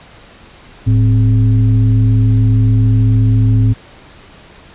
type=tone with frequency modulation; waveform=sine; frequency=109.2 Hz; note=A2; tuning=13 cents flat; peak=-7 dBFS; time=0.86-3.74 s; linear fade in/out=20 ms; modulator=152 Hz; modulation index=0.56; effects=pink hiss -40 dBFS RMS until 4.74 s + resampled to 8000 Hz